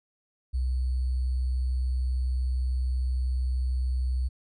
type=tone with sample-and-hold; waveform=sine; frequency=63.5 Hz; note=B1; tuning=49 cents sharp; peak=-24 dBFS; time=0.53-4.29 s; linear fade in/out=20 ms; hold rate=4410 Hz; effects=resampled to 24000 Hz